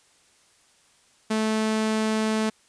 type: tone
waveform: sawtooth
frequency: 218.2 Hz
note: A3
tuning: 14 cents flat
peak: -18 dBFS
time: 1.3-2.5 s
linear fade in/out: 10 ms
effects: white hiss -60 dBFS RMS until 2.68 s + resampled to 22050 Hz